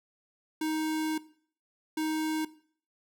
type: tone bursts at uneven times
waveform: square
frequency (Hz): 313.1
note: D#4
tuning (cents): +11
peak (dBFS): -29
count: 2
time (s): 0.61-1.18 / 1.97-2.45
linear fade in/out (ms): 5
effects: noise-tail reverb RT60 0.5 s tail -17 dB re dry